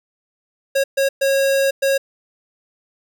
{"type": "tone bursts at uneven times", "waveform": "square", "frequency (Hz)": 546, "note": "C#5", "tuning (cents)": -26, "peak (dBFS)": -15, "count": 4, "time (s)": [[0.75, 0.84], [0.97, 1.09], [1.21, 1.71], [1.82, 1.98]], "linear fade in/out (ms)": 10, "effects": []}